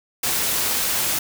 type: noise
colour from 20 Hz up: white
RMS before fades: -22 dBFS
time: 0.23-1.19 s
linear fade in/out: 5 ms
effects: none